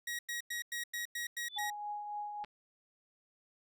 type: tone bursts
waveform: sawtooth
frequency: 1900 Hz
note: A#6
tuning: 33 cents sharp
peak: -33 dBFS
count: 8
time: 0.07-1.702 s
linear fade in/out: 5 ms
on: 120 ms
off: 96 ms
type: tone with exponential growth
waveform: sine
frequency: 3494 Hz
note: A7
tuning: 13 cents flat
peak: -33 dBFS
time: 1.44-1.58 s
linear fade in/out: 2 ms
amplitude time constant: 29 ms
type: tone with tremolo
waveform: sine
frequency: 830.6 Hz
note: G#5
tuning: in tune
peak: -36 dBFS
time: 1.56-2.45 s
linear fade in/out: 20 ms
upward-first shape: triangle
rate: 3.6 Hz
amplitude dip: 45%
type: clicks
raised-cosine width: 0.3 ms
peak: -32 dBFS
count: 2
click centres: 2.441 / 2.446 s
effects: none